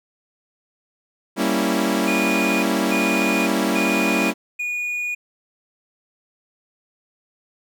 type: chord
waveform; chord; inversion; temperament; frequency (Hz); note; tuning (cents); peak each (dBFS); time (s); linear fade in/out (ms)
sawtooth; G diminished seventh; none; equal; 196 / 233.1 / 277.2 / 329.6; G3 / Bb3 / Db4 / Fb4; 0 / 0 / 0 / 0; -20; 1.36-4.34; 50
type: tone bursts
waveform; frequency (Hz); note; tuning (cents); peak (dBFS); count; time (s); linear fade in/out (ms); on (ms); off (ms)
triangle; 2452; D#7; -26; -21; 4; 2.07-5.15; 10; 560; 280
effects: none